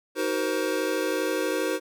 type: chord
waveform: square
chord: C half-diminished seventh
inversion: first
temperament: just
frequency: 314 / 376.7 / 470.9 / 523.3 Hz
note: Eb4 / Gb4 / Bb4 / C5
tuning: +16 / +31 / +18 / 0 cents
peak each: -31 dBFS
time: 0.15-1.8 s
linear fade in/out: 50 ms
effects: none